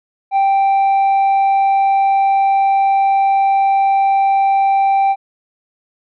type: tone with tanh clipping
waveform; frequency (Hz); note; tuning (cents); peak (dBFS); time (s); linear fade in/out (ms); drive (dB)
sine; 784; G5; 0; -11; 0.31-5.16; 50; 3
effects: none